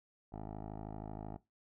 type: tone with low-pass filter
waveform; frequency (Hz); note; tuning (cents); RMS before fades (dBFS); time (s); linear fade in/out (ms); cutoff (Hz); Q
10% pulse; 52.9; G#1; +33; -45; 0.32-1.37; 10; 750; 2.3
effects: noise-tail reverb RT60 0.2 s tail -18 dB re dry